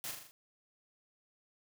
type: noise with echo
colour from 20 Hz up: white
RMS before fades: -41 dBFS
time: 0.04-0.11 s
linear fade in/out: 0 ms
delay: 40 ms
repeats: 5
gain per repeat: -4 dB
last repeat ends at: 0.31 s
effects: none